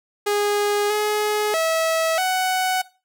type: tone with pitch steps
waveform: sawtooth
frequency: 412 / 421.4 / 649 / 745 Hz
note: G#4 / G#4 / E5 / F#5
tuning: -14 / +25 / -27 / +12 cents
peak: -15 dBFS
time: 0.26-2.82 s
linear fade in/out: 10 ms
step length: 640 ms
effects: noise-tail reverb RT60 0.3 s tail -18 dB re dry